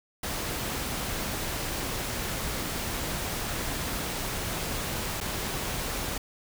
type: noise with dropouts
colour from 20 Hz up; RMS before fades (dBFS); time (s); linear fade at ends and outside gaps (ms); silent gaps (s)
pink; -32; 0.23-6.18; 5; 5.204-5.21
effects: none